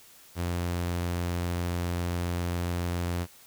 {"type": "tone", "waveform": "sawtooth", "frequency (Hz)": 87.31, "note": "F2", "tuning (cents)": 0, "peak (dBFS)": -24, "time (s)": [0.35, 3.27], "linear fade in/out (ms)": 50, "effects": ["white hiss -54 dBFS RMS until 3.46 s"]}